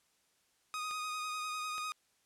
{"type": "tone with vibrato", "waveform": "sawtooth", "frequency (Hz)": 1244.5, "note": "D#6", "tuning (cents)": 0, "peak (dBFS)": -33, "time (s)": [0.74, 1.92], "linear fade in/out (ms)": 0, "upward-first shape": "sine", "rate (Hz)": 10, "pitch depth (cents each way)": 21}
{"type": "clicks", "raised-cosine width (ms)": 0.2, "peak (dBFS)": [-32, -30], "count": 2, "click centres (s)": [0.911, 1.781]}
{"effects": ["white hiss -73 dBFS RMS until 2.25 s", "low-pass 10000 Hz 12 dB/octave"]}